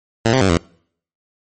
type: tone with pitch steps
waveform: 10% pulse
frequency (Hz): 113.8 / 131.5 / 96.2 / 84.3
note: A#2 / C3 / G2 / E2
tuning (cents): -41 / +9 / -32 / +39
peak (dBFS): -4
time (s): 0.25-0.574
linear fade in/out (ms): 5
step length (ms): 81
effects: noise-tail reverb RT60 0.6 s tail -25 dB re dry + MP3 32 kbps